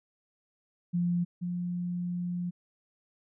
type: tone pair in turn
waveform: sine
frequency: 174.61 / 176.54 Hz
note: F3 / F3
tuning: 0 / +19 cents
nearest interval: unison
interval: 19 cents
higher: second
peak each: -25 / -30 dBFS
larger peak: first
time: 0.93-1.25 / 1.41-2.51 s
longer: second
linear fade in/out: 20 ms
effects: none